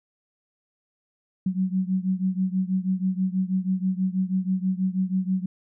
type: beating tone pair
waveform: sine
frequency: 185 / 191.2 Hz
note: F#3 / G3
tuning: 0 / -43 cents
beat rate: 6.2 Hz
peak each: -24 / -26 dBFS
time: 1.46-5.46 s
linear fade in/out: 5 ms
effects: none